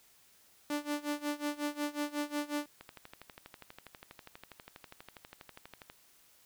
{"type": "tone with tremolo", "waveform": "sawtooth", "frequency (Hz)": 293.7, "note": "D4", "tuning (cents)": 0, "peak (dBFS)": -27, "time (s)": [0.7, 2.66], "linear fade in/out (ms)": 2, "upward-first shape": "sine", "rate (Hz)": 5.5, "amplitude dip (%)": 90}
{"type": "click train", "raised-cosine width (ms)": 0.3, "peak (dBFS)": -31, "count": 39, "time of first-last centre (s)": [2.81, 5.899], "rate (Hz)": 12.3}
{"effects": ["white hiss -64 dBFS RMS until 6.45 s"]}